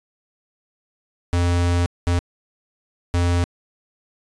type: tone bursts at uneven times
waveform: square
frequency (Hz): 87.31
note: F2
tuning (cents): 0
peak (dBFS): -17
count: 3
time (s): 1.33-1.86 / 2.07-2.19 / 3.14-3.44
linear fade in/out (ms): 0
effects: resampled to 22050 Hz